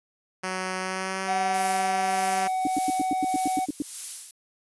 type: tone with pitch glide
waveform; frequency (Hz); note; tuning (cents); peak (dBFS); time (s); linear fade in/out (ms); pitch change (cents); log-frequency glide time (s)
5% pulse; 186.4 to 192.42; F#3 to G3; +13 to -32; -17; 0.43-2.48; 10; +55; 0.79-1.37
type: tone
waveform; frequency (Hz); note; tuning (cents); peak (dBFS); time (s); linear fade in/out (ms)
triangle; 749; F#5; +21; -22; 1.27-3.66; 20
type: noise with tremolo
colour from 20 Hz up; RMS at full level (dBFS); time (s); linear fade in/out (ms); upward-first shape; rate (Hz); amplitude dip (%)
violet; -29; 1.54-4.31; 2; sine; 1.7; 70
type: tone bursts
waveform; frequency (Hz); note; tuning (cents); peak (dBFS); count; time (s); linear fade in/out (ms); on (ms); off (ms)
sine; 292.4; D4; -7; -23; 11; 2.65-3.821; 2; 21; 94
effects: resampled to 24000 Hz